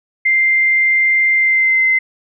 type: tone with pitch glide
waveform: sine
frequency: 2093 to 2065 Hz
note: C7 to C7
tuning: 0 to -23 cents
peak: -10 dBFS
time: 0.25-1.99 s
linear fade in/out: 10 ms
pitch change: -23 cents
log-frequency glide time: 1.34-1.85 s
effects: none